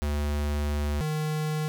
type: tone pair in turn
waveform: square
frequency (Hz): 73.42 / 153.96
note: D2 / D#3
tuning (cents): 0 / -18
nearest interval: octave + minor second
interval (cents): 1282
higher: second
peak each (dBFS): -26 / -27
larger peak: first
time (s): 0.02-1.01 / 1.01-1.68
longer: first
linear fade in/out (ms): 0
effects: none